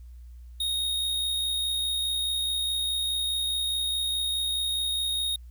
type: tone with amplitude modulation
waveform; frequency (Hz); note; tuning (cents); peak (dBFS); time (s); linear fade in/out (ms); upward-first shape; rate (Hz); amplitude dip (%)
square; 3729; A#7; 0; -25; 0.6-5.36; 5; sine; 64.8; 30
effects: added 60 Hz sine -42 dBFS peak until 5.5 s + white hiss -70 dBFS RMS until 5.5 s